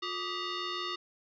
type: tone with frequency modulation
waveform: sine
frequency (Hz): 1244.5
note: D#6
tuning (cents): 0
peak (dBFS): -33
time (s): 0.02-0.96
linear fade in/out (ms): 10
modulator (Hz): 801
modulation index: 4
effects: none